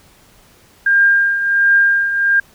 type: tone with tremolo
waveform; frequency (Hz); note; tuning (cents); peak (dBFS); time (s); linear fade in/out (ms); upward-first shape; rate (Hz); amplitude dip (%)
sine; 1604; G6; +39; -7; 0.86-2.4; 5; triangle; 1.4; 65
effects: pink hiss -49 dBFS RMS until 2.54 s